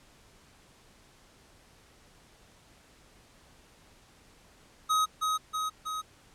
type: tone with echo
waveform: square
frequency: 1264 Hz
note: D#6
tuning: 27 cents sharp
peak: -24 dBFS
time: 4.89-5.06 s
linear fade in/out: 20 ms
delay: 320 ms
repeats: 3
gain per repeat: -3 dB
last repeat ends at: 6.02 s
effects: pink hiss -59 dBFS RMS until 6.34 s + low-pass 10000 Hz 12 dB/octave

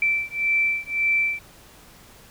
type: beating tone pair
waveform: sine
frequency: 2333 / 2334.8 Hz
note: D7 / D7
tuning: -12 / -11 cents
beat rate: 1.8 Hz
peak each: -23 dBFS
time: 0.02-1.39 s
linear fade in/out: 2 ms
effects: pink hiss -49 dBFS RMS until 2.3 s

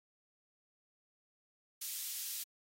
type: high-pass noise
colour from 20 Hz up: white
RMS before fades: -41 dBFS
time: 1.81-2.44 s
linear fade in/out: 10 ms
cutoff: 3500 Hz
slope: 12 dB/octave
effects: AAC 48 kbps

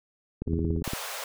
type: click train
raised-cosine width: 3 ms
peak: -18 dBFS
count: 10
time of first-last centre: 0.42-0.934 s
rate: 17.5 Hz
type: harmonic tone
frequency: 82.41 Hz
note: E2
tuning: in tune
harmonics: 1 / 2 / 3 / 4 / 5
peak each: -28 / -31 / -33 / -34 / -35 dBFS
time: 0.46-0.83 s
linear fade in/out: 50 ms
type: high-pass noise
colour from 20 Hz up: pink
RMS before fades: -36 dBFS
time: 0.84-1.24 s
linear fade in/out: 2 ms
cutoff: 500 Hz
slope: 48 dB/octave
effects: none

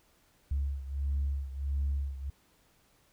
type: beating tone pair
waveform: sine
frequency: 69.3 / 70.8 Hz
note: C#2 / C#2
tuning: 0 / +37 cents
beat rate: 1.5 Hz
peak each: -30 / -34 dBFS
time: 0.51-2.3 s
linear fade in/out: 5 ms
effects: tanh soft clip ceiling -24 dBFS + pink hiss -67 dBFS RMS until 3.12 s

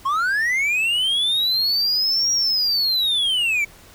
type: linear two-way sweep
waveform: triangle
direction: up then down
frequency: 1046.5 to 5690 to 2250 Hz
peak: -16 dBFS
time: 0.05-3.65 s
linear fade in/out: 10 ms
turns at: 2.32 s
effects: pink hiss -47 dBFS RMS until 3.94 s

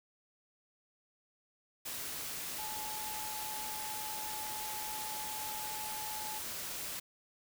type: tone in noise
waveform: sine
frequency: 859 Hz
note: A5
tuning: 42 cents flat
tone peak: -43 dBFS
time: 2.58-6.39 s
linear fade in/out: 10 ms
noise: white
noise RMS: -41 dBFS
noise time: 1.85-7 s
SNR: -5 dB
effects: none

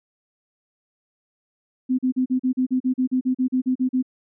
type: tone bursts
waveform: sine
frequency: 256.2 Hz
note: C4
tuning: 36 cents flat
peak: -17 dBFS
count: 16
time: 1.89-4.027 s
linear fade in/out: 20 ms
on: 97 ms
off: 39 ms
effects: none

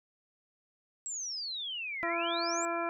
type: exponential two-way sweep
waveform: sine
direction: down then up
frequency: 7790 to 1875 to 7790 Hz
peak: -35 dBFS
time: 1.06-2.65 s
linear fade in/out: 0 ms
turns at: 2.07 s
type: harmonic tone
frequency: 338.7 Hz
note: E4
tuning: 47 cents sharp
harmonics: 1 / 2 / 3 / 4 / 5 / 7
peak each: -37 / -35 / -38 / -37 / -44 / -41 dBFS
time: 2.03-2.89 s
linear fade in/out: 0 ms
effects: none

